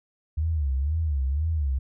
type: tone with vibrato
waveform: sine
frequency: 73.42 Hz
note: D2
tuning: in tune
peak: -22 dBFS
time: 0.37-1.79 s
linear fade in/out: 10 ms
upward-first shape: sine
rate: 2 Hz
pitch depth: 190 cents each way
effects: none